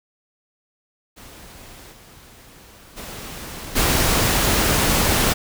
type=noise with level steps; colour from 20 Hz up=pink; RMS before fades=-42 / -46 / -34 / -18 dBFS; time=1.16-5.34 s; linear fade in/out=20 ms; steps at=1.91 / 2.96 / 3.75 s; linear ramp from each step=20 ms; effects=none